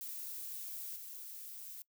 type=noise with level steps; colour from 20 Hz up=violet; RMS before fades=-44 / -48 dBFS; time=0.01-1.82 s; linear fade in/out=0 ms; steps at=0.96 s; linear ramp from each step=2 ms; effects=noise-tail reverb RT60 0.1 s tail -22 dB re dry